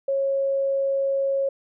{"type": "tone", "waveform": "sine", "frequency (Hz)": 547, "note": "C#5", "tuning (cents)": -23, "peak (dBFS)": -20, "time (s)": [0.08, 1.49], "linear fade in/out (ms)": 5, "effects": []}